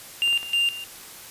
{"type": "tone with tremolo", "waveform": "triangle", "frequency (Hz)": 2794, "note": "F7", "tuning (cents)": 0, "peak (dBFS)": -17, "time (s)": [0.22, 0.84], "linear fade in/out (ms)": 0, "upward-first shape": "square", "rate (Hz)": 3.2, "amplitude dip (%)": 80}
{"type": "clicks", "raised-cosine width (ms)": 0.3, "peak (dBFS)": -23, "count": 3, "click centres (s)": [0.277, 0.329, 0.43]}
{"effects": ["white hiss -42 dBFS RMS until 1.3 s", "resampled to 32000 Hz"]}